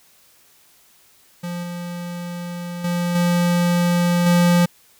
square tone with level steps, 174.61 Hz, F3, in tune, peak -26 / -28 / -20 / -16 / -13 dBFS, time 1.43-4.66 s, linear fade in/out 10 ms, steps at 1.63 / 2.84 / 3.15 / 4.26 s, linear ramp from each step 5 ms, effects white hiss -54 dBFS RMS until 4.99 s

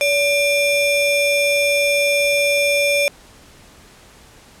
square ring-modulated tone, 1480 Hz, F#6, in tune, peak -12 dBFS, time 0.01-3.08 s, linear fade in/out 0 ms, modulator 908 Hz, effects pink hiss -46 dBFS RMS until 4.6 s + low-pass 11000 Hz 12 dB/octave

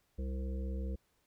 harmonic tone, 65.41 Hz, C2, in tune, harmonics 1 / 3 / 5 / 7 / 8, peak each -35 / -44 / -50 / -50 / -52 dBFS, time 0.18-0.96 s, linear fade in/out 10 ms, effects pink hiss -75 dBFS RMS until 1.26 s

